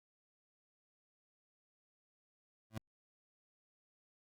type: tone with exponential growth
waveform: 25% pulse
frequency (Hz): 110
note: A2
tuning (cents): 0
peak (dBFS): -33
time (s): 2.7-2.78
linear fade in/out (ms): 5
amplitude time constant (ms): 17
effects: Opus 48 kbps